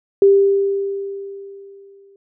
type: tone with exponential decay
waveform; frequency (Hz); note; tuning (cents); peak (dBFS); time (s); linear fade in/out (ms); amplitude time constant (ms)
sine; 395.6; G4; +16; -6; 0.22-2.16; 2; 420
effects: none